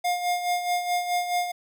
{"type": "tone with tremolo", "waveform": "square", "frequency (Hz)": 710, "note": "F5", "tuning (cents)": 28, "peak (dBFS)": -22, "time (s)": [0.04, 1.52], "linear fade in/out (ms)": 10, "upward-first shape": "sine", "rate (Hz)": 4.7, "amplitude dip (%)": 60, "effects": []}